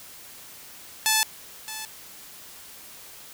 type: tone with echo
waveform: 5% pulse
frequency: 872 Hz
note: A5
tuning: 16 cents flat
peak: -7 dBFS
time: 1.06-1.23 s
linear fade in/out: 0 ms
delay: 620 ms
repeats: 1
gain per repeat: -14 dB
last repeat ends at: 1.85 s
effects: white hiss -45 dBFS RMS until 3.33 s